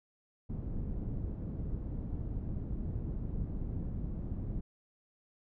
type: low-pass noise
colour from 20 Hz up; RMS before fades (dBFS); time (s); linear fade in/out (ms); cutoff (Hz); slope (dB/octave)
pink; -37; 0.49-4.61; 10; 220; 12
effects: none